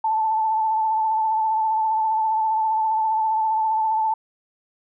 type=tone with vibrato; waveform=sine; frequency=878 Hz; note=A5; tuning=4 cents flat; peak=-18 dBFS; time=0.04-4.14 s; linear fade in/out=5 ms; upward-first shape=sine; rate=15 Hz; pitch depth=28 cents each way; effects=none